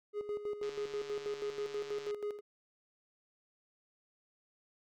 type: tone with tremolo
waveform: triangle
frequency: 415.3 Hz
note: G#4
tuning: in tune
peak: -32 dBFS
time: 0.13-2.41 s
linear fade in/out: 50 ms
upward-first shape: square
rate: 6.2 Hz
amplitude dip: 65%
type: click train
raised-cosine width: 0.2 ms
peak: -33 dBFS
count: 217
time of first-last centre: 0.63-2.109 s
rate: 146 Hz
effects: none